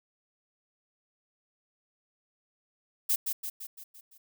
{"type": "noise with echo", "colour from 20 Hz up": "violet", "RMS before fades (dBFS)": -26, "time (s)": [3.09, 3.16], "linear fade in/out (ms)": 10, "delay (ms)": 170, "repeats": 6, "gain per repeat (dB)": -5, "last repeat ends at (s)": 4.18, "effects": []}